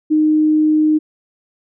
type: tone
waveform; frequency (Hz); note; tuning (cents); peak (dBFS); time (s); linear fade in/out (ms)
sine; 308; D#4; -17; -10; 0.1-0.99; 20
effects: none